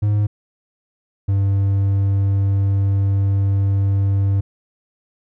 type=tone pair in turn; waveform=triangle; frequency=104 / 98.5 Hz; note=G#2 / G2; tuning=+3 / +9 cents; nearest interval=minor second; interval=94 cents; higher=first; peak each=-12 dBFS; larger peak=neither; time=0.02-0.27 / 1.28-4.41 s; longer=second; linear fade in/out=10 ms; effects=none